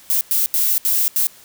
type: noise bursts at uneven times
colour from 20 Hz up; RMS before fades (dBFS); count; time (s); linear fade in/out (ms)
violet; -17; 5; 0.1-0.21 / 0.31-0.46 / 0.54-0.78 / 0.85-1.08 / 1.16-1.27; 0
effects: white hiss -46 dBFS RMS until 1.44 s